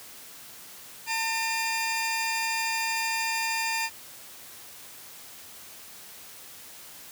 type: tone pair together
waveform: 20% pulse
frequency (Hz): 905 / 2409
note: A5 / D7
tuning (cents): +48 / +43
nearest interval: octave + perfect fourth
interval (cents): 1695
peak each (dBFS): -24 / -25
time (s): 1.06-3.9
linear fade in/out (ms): 50
effects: white hiss -46 dBFS RMS until 7.11 s + high-pass 60 Hz 12 dB/octave